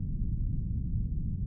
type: low-pass noise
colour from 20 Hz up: pink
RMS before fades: -31 dBFS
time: 0-1.46 s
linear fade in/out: 5 ms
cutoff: 180 Hz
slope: 24 dB/octave
effects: none